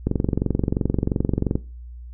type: click train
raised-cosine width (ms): 3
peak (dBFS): -7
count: 35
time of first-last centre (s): 0.07-1.555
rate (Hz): 22.9
effects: noise-tail reverb RT60 0.3 s tail -18 dB re dry + added 60 Hz sine -35 dBFS peak until 2.13 s